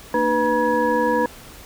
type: tone cluster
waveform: sine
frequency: 229 / 301.1 / 493.3 / 960 / 1677 Hz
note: A#3 / D4 / B4 / B5 / G#6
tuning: -31 / +43 / -2 / -49 / +16 cents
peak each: -26 / -25 / -20 / -21 / -27 dBFS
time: 0.14-1.26 s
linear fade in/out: 2 ms
effects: pink hiss -42 dBFS RMS until 1.65 s